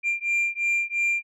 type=beating tone pair; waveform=sine; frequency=2381 / 2383.9 Hz; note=D7 / D7; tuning=+23 / +25 cents; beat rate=2.9 Hz; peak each=-23 dBFS; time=0.03-1.23 s; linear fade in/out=50 ms; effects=tanh soft clip ceiling -19 dBFS